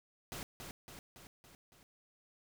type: noise with echo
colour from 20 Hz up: pink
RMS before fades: -44 dBFS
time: 0.32-0.43 s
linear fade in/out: 0 ms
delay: 280 ms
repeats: 5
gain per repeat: -4 dB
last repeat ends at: 1.83 s
effects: none